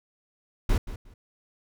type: noise with echo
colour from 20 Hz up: brown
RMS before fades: -21 dBFS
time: 0.69-0.78 s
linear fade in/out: 5 ms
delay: 180 ms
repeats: 2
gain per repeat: -14 dB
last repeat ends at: 1.14 s
effects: none